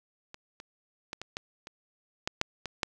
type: clicks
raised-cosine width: 0.2 ms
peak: -26 / -27 / -19 / -21 / -17 / -25 / -12 / -8 / -18 / -10 dBFS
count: 10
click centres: 0.344 / 0.601 / 1.131 / 1.216 / 1.369 / 1.671 / 2.275 / 2.414 / 2.657 / 2.832 s
effects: none